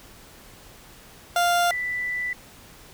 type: tone pair in turn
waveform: 30% pulse / sine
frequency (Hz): 698.5 / 1981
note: F5 / B6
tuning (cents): 0 / +5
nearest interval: octave + tritone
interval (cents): 1805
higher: second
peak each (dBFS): -16 / -25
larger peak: first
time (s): 1.36-1.71 / 1.71-2.33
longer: second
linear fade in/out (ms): 2
effects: pink hiss -48 dBFS RMS until 2.93 s